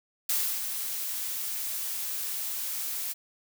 blue noise with ADSR envelope, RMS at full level -26 dBFS, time 0.29-3.14 s, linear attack 5 ms, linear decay 300 ms, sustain -7 dB, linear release 26 ms, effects none

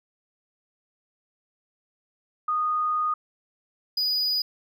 sine / triangle tone pair in turn, 1235 / 4940 Hz, D#6 / D#8, -13 / -13 cents, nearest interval 2 octaves, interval 2400 cents, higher second, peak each -22 / -21 dBFS, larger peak second, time 2.48-3.14 / 3.97-4.42 s, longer first, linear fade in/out 5 ms, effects none

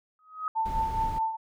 sine tone with exponential growth, 1262 Hz, D#6, 24 cents sharp, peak -25 dBFS, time 0.19-0.48 s, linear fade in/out 1 ms, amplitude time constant 63 ms
sine tone with tremolo, 890 Hz, A5, 20 cents sharp, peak -23 dBFS, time 0.55-1.37 s, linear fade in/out 20 ms, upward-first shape triangle, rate 4.8 Hz, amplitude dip 70%
brown noise, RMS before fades -34 dBFS, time 0.65-1.19 s, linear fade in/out 10 ms
effects none

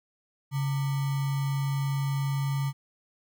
sine tone with sample-and-hold, 138.59 Hz, C#3, in tune, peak -25 dBFS, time 0.51-2.73 s, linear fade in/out 50 ms, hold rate 1050 Hz, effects none

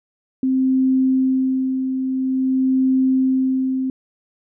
sine tone with tremolo, 261.6 Hz, C4, in tune, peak -13 dBFS, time 0.43-3.9 s, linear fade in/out 2 ms, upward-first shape sine, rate 0.49 Hz, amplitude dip 50%, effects none

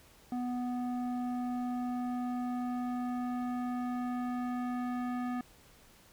square tone with low-pass filter sweep, 246.9 Hz, B3, in tune, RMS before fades -35 dBFS, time 0.32-5.41 s, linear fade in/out 2 ms, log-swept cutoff 770 to 1500 Hz, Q 1.2, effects pink hiss -60 dBFS RMS until 6.12 s

